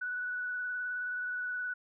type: tone with vibrato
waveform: sine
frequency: 1480 Hz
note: F#6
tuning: in tune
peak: -33 dBFS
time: 0.01-1.74 s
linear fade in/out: 10 ms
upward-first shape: sine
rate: 19 Hz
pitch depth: 18 cents each way
effects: none